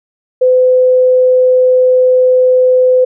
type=tone; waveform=sine; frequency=508 Hz; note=B4; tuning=49 cents sharp; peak=-5 dBFS; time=0.41-3.05 s; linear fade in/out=10 ms; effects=none